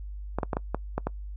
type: clicks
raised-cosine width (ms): 1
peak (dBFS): -13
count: 7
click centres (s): 0.386 / 0.432 / 0.532 / 0.569 / 0.746 / 0.98 / 1.07
effects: noise-tail reverb RT60 0.1 s tail -24 dB re dry + added 50 Hz sine -35 dBFS peak until 1.36 s